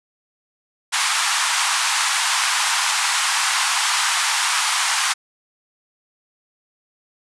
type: band-pass noise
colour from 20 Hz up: pink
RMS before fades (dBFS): -20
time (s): 0.92-5.14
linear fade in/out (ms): 20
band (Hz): 850 to 10000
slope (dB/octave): 48
effects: none